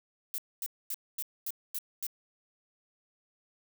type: noise bursts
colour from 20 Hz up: violet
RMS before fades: -35 dBFS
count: 7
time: 0.34-2.067 s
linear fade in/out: 0 ms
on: 41 ms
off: 240 ms
effects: none